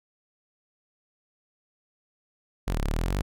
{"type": "exponential two-way sweep", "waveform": "sawtooth", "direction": "down then up", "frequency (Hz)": [51.91, 33.48, 51.91], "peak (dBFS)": -21, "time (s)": [2.67, 3.22], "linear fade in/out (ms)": 10, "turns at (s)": 2.81, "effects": []}